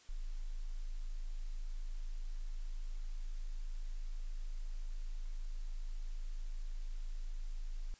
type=tone; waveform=sine; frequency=27 Hz; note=A0; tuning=32 cents flat; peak=-37 dBFS; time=0.09-7.94 s; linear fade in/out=0 ms; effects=white hiss -63 dBFS RMS until 7.99 s + resampled to 16000 Hz